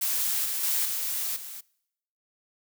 blue noise with level steps, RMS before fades -27 / -30 / -26 / -30 / -40 dBFS, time 0.01-1.61 s, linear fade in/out 10 ms, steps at 0.45 / 0.63 / 0.85 / 1.36 s, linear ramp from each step 5 ms, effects noise-tail reverb RT60 0.8 s tail -24 dB re dry

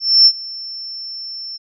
sine tone with ADSR envelope, 5370 Hz, E8, 31 cents sharp, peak -4 dBFS, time 0-1.58 s, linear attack 260 ms, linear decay 60 ms, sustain -22 dB, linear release 22 ms, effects none

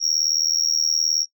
sine tone with amplitude modulation, 5588 Hz, F8, in tune, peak -12 dBFS, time 0-1.26 s, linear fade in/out 50 ms, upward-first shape sine, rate 79 Hz, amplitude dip 100%, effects noise-tail reverb RT60 0.1 s tail -21 dB re dry + tanh soft clip ceiling -13 dBFS

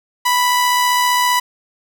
sawtooth tone with amplitude modulation, 987.8 Hz, B5, in tune, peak -8 dBFS, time 0.25-1.4 s, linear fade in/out 10 ms, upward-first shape sine, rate 75.2 Hz, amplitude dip 25%, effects none

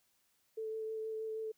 sine tone with vibrato, 440 Hz, A4, in tune, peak -37 dBFS, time 0.57-1.52 s, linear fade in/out 10 ms, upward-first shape sine, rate 6.3 Hz, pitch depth 12 cents each way, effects white hiss -75 dBFS RMS until 1.57 s

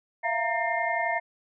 sine tone cluster, 669 / 700 / 929 / 1811 / 2115 Hz, E5 / F5 / A#5 / A6 / C7, +25 / +4 / -6 / +49 / +18 cents, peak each -31 dBFS, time 0.23-1.2 s, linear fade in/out 20 ms, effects none

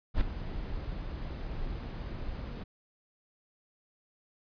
brown noise with ADSR envelope, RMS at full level -25 dBFS, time 0.14-2.64 s, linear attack 70 ms, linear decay 7 ms, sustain -12 dB, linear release 11 ms, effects resampled to 11025 Hz

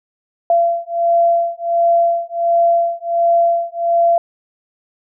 sine beating tone pair, 681 / 682.4 Hz, F5 / F5, -44 / -40 cents, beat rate 1.4 Hz, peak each -15 dBFS, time 0.5-4.18 s, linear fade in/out 2 ms, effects none

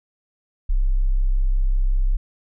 sine tone, 32.7 Hz, C1, in tune, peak -15 dBFS, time 0.69-2.17 s, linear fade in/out 10 ms, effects none

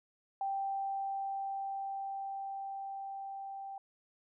sine tone with level ramp, 784 Hz, G5, in tune, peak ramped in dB -32 to -41 dBFS, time 0.41-3.78 s, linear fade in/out 2 ms, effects none

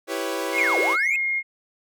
sawtooth chord, C# half-diminished seventh, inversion first, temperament equal, 329.6 / 392 / 493.9 / 554.4 Hz, E4 / G4 / B4 / C#5, 0 / 0 / 0 / 0 cents, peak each -27 dBFS, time 0.07-0.97 s, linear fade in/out 50 ms
sine tone with pitch glide, 2159 to 2139 Hz, C#7 to C7, -46 to +38 cents, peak -21 dBFS, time 0.52-1.43 s, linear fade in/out 50 ms, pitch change -16 cents, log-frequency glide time 1.07-1.21 s
triangle linear two-way sweep, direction down then up, 2561 to 329.6 to 2561 Hz, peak -21 dBFS, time 0.58-1.16 s, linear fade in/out 2 ms, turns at 0.79 s
effects none

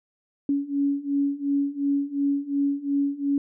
sine beating tone pair, 280 / 282.8 Hz, C#4 / C#4, +18 / +35 cents, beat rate 2.8 Hz, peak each -26 / -24 dBFS, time 0.49-3.38 s, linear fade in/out 2 ms, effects none

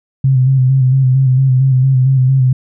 sine tone with vibrato, 131.2 Hz, C3, 5 cents sharp, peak -7 dBFS, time 0.24-2.53 s, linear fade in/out 5 ms, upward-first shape square, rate 4.4 Hz, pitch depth 38 cents each way, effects none

